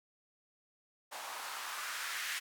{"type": "noise with band-pass filter sweep", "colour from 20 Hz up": "blue", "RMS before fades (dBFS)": -41, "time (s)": [1.11, 2.4], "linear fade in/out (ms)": 20, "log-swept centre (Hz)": [790, 1900], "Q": 2.1, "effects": []}